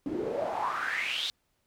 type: noise with band-pass filter sweep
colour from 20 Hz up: pink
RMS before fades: -32 dBFS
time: 0.06-1.3 s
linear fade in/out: 0 ms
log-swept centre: 270 to 4000 Hz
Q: 6.9
effects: pink hiss -75 dBFS RMS until 1.66 s